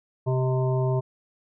harmonic tone with a mistuned harmonic, 130 Hz, C3, 11 cents flat, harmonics 1 / 3 / 5 / 7 / 8, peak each -22 / -28 / -31 / -36 / -40 dBFS, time 0.26-1.01 s, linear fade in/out 20 ms, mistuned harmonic 5, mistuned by -36 cents, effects none

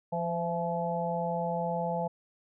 harmonic tone with a mistuned harmonic, 171.3 Hz, F3, 33 cents flat, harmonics 1 / 3 / 4 / 5, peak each -34 / -34 / -34 / -34 dBFS, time 0.12-2.08 s, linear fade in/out 10 ms, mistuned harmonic 4, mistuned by -33 cents, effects none

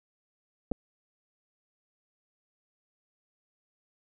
clicks, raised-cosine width 2 ms, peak -18 dBFS, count 2, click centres 0.715 / 0.719 s, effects none

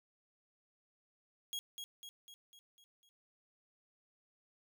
sawtooth tone with echo, 3299 Hz, G#7, 12 cents flat, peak -35 dBFS, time 1.53-1.59 s, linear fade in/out 0 ms, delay 250 ms, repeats 6, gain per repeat -5 dB, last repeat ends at 3.09 s, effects none

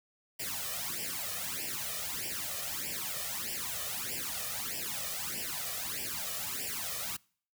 white noise with flanger, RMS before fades -37 dBFS, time 0.39-7.17 s, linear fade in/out 10 ms, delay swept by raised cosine 0.38 to 1.68 ms, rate 1.6 Hz, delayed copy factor +0.95, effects noise-tail reverb RT60 0.5 s tail -25 dB re dry + high-pass 60 Hz 12 dB/octave

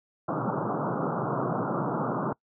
pink band-pass noise, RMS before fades -29 dBFS, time 0.28-2.33 s, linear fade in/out 5 ms, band 120 to 1400 Hz, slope 96 dB/octave, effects noise-tail reverb RT60 0.1 s tail -24 dB re dry

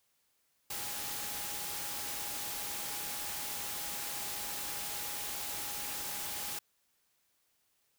sine tone in noise, 824 Hz, G#5, 14 cents flat, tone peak -50 dBFS, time 0.7-6.59 s, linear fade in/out 5 ms, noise white, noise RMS -39 dBFS, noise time 0.7-6.59 s, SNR -14 dB, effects white hiss -75 dBFS RMS until 7.98 s

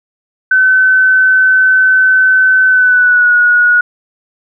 sine tone with pitch glide, 1521 to 1454 Hz, F#6 to F#6, +47 to -31 cents, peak -5 dBFS, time 0.51-3.81 s, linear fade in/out 5 ms, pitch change -78 cents, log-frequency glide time 2.67-3.34 s, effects none

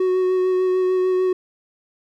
triangle tone with vibrato, 370 Hz, F#4, in tune, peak -14 dBFS, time 0-1.33 s, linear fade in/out 5 ms, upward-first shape sine, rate 6.7 Hz, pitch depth 14 cents each way, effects none

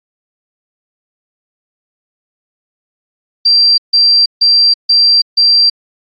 sine tone bursts, 4715 Hz, D8, 6 cents sharp, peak -5 dBFS, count 5, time 3.45-5.7 s, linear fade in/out 10 ms, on 330 ms, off 150 ms, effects AAC 64 kbps

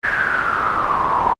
brown noise with band-pass filter sweep, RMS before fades -18 dBFS, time 0.03-1.34 s, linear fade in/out 20 ms, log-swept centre 1700 to 940 Hz, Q 9.2, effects Opus 32 kbps

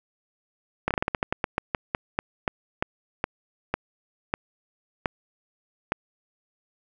slowing click train, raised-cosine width 0.5 ms, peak -8 dBFS, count 21, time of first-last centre 0.88-5.921 s, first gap 27 ms, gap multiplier 1.2, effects none

